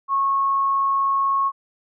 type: tone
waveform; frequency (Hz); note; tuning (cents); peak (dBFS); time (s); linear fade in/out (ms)
sine; 1096; C#6; -20; -17; 0.08-1.52; 50
effects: none